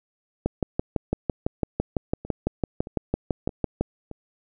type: two click trains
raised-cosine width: 2 ms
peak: -9 / -23 dBFS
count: 21 / 4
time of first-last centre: 0.46-3.81 / 2.25-4.113 s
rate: 5.97 / 1.61 Hz
effects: none